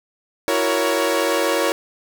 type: chord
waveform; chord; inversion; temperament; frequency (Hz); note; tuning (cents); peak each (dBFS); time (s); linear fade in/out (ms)
sawtooth; F# dominant seventh; third; equal with one note detuned; 329.6 / 370 / 466.2 / 558.2; E4 / F#4 / A#4 / C#5; 0 / 0 / 0 / +12; -20 / -22 / -19 / -17; 0.48-1.72; 0
effects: none